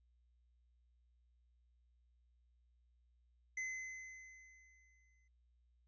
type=tone with exponential decay; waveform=square; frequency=2046 Hz; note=C7; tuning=39 cents flat; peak=-39 dBFS; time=3.57-5.28 s; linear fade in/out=5 ms; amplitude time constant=370 ms; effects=added 60 Hz sine -70 dBFS peak until 5.87 s + resampled to 16000 Hz